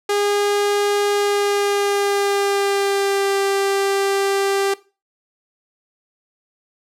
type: tone with pitch glide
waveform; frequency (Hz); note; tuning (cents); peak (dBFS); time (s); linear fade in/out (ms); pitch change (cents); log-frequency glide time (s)
sawtooth; 408.4 to 394.3; G#4 to G4; -29 to +10; -13; 0.09-4.74; 5; -61; 1.11-3.4
effects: noise-tail reverb RT60 0.3 s tail -18 dB re dry + low-pass 12000 Hz 12 dB/octave